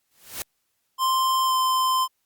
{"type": "noise with exponential growth", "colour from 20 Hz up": "white", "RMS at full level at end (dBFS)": -28, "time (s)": [0.11, 0.42], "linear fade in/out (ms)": 1, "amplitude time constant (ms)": 67}
{"type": "tone with pitch glide", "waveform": "square", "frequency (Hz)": [1046, 1036.4], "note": ["C6", "C6"], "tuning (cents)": [-1, -17], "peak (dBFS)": -20, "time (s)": [0.98, 2.08], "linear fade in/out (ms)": 50, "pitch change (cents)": -16, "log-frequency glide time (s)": [1.45, 1.53]}
{"effects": ["white hiss -73 dBFS RMS until 2.25 s", "Opus 48 kbps"]}